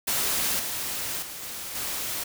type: noise with level steps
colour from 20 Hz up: white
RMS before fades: -26 / -31 / -38 / -36 / -31 dBFS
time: 0.07-2.24 s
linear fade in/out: 10 ms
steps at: 0.59 / 1.22 / 1.42 / 1.75 s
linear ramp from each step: 5 ms
effects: none